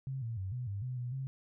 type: tone with pitch steps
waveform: sine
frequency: 133.6 / 114.8 / 94.9 / 124.6 / 99.8 / 126.8 / 122.6 / 133.6 Hz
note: C3 / A#2 / F#2 / B2 / G2 / B2 / B2 / C3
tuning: +36 / -26 / +44 / +16 / +32 / +46 / -12 / +36 cents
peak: -35 dBFS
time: 0.07-1.27 s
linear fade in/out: 0 ms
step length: 150 ms
effects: none